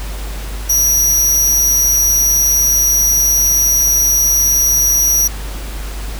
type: tone with amplitude modulation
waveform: sawtooth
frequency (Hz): 5790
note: F#8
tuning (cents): -38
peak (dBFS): -6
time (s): 0.69-5.28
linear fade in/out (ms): 10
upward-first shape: sine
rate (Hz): 139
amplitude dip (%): 35
effects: added 50 Hz sine -22 dBFS peak until 6.19 s + pink hiss -31 dBFS RMS until 6.19 s